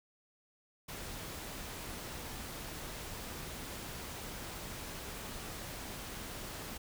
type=noise; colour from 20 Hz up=pink; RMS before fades=-44 dBFS; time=0.88-6.78 s; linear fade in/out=10 ms; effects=none